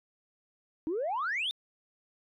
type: exponential sweep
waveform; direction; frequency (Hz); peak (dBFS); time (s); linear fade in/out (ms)
sine; up; 299.8 to 3729; -28; 0.87-1.51; 0
effects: tanh soft clip ceiling -26 dBFS